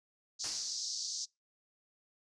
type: band-pass noise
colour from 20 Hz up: white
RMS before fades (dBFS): -39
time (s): 0.39-1.26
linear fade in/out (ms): 20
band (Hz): 4400 to 6400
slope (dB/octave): 48
type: noise with exponential decay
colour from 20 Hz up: white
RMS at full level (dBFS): -40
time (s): 0.44-0.95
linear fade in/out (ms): 2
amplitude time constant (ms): 110
effects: noise-tail reverb RT60 0.2 s tail -24 dB re dry + resampled to 22050 Hz